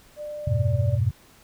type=tone with pitch glide; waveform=sine; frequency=596 to 581 Hz; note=D5 to D5; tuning=+25 to -19 cents; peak=-31 dBFS; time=0.16-0.99 s; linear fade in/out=50 ms; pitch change=-44 cents; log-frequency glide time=0.42-0.79 s
type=chord; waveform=sine; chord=F diminished; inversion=none; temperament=equal with one note detuned; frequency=87.31 / 102.1 / 123.47 Hz; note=F2 / Ab2 / Cb3; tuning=0 / -29 / 0 cents; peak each=-27 / -23 / -23 dBFS; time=0.47-1.11 s; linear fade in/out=5 ms
effects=pink hiss -54 dBFS RMS until 1.43 s